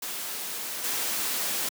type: noise with level steps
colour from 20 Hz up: white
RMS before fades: -34 / -29 dBFS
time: 0.02-1.69 s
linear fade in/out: 5 ms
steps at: 0.84 s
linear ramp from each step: 2 ms
effects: high-pass 200 Hz 12 dB/octave